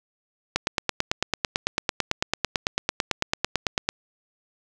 click train, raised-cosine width 0.2 ms, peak -4 dBFS, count 31, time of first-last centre 0.56-3.89 s, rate 9.01 Hz, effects none

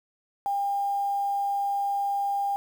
sine tone with quantisation, 801 Hz, G5, 37 cents sharp, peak -24 dBFS, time 0.46-2.56 s, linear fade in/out 0 ms, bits 8, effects none

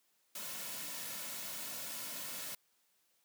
white noise with comb filter, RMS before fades -43 dBFS, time 0.35-2.55 s, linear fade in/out 5 ms, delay 2.5 ms, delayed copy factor -0.5, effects white hiss -75 dBFS RMS until 3.24 s + high-pass 150 Hz 12 dB/octave

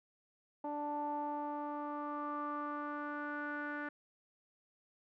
sawtooth tone with low-pass filter sweep, 293.7 Hz, D4, in tune, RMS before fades -40 dBFS, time 0.64-3.89 s, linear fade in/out 5 ms, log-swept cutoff 810 to 1600 Hz, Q 6.6, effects none

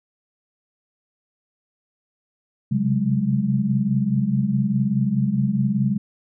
sine tone cluster, 130.9 / 135.7 / 187.4 / 206.4 Hz, C3 / C#3 / F#3 / G#3, +1 / -36 / +22 / -10 cents, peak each -28 / -23 / -24 / -21 dBFS, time 2.71-5.98 s, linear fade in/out 10 ms, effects none

